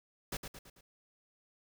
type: noise with echo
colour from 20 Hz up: pink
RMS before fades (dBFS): -38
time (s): 0.32-0.37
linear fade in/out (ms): 5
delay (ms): 110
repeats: 4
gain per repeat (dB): -6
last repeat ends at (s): 0.81
effects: none